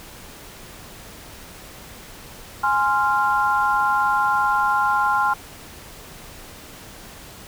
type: chord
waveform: sine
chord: F minor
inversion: first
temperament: equal with one note detuned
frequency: 830.6 / 1046.5 / 1389.7 Hz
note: Ab5 / C6 / F6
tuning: 0 / 0 / -9 cents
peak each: -21 dBFS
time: 2.63-5.34 s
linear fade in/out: 10 ms
effects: pink hiss -41 dBFS RMS until 7.47 s